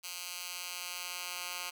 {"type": "tone with high-pass filter sweep", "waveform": "10% pulse", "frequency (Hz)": 178.2, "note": "F3", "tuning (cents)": 35, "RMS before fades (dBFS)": -41, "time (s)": [0.03, 1.71], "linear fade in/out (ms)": 20, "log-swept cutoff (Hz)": [3300, 1800], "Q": 0.7, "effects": []}